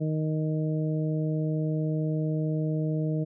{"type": "harmonic tone", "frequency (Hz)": 155.56, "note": "D#3", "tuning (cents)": 0, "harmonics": [1, 2, 3, 4], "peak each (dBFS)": [-26, -32, -36, -38], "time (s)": [0, 3.25], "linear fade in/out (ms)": 20, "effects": []}